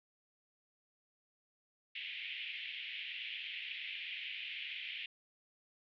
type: band-pass noise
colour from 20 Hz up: white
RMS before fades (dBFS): -44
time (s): 1.95-5.06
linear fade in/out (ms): 5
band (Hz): 2100 to 3200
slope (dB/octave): 48
effects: none